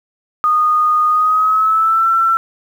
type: tone with pitch glide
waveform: sine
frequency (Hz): 1232 to 1343.5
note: D#6 to E6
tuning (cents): -17 to +33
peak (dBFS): -10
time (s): 0.44-2.37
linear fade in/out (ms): 0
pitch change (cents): +150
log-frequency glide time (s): 1.09-2.08
effects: 7-bit